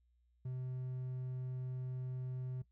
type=tone; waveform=triangle; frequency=127.9 Hz; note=C3; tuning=39 cents flat; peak=-37 dBFS; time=0.45-2.62 s; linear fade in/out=5 ms; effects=noise-tail reverb RT60 0.1 s tail -17 dB re dry + added 60 Hz sine -70 dBFS peak until 2.71 s